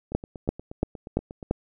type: two click trains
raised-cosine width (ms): 2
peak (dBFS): -9 / -24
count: 5 / 12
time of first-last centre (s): 0.15-1.511 / 0.12-1.428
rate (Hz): 2.94 / 8.41
effects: none